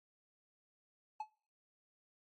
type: tone with exponential decay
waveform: triangle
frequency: 858 Hz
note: A5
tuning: 44 cents flat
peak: -33 dBFS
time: 1.2-1.29 s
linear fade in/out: 5 ms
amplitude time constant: 18 ms
effects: noise-tail reverb RT60 0.5 s tail -26 dB re dry + MP3 32 kbps